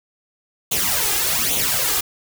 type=noise with flanger; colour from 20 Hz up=white; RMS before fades=-20 dBFS; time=0.71-2.01 s; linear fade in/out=10 ms; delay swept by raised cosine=0.29 to 2.49 ms; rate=1.2 Hz; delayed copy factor=+0.7; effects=none